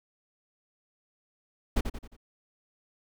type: noise with echo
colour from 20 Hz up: brown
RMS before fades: -23 dBFS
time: 1.76-1.81 s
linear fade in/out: 10 ms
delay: 89 ms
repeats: 4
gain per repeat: -7 dB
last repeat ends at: 2.166 s
effects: none